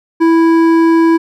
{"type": "tone with hard clipping", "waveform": "triangle", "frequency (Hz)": 329.6, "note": "E4", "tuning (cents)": 0, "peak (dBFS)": -8, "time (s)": [0.2, 1.18], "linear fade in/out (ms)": 20, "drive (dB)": 14, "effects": []}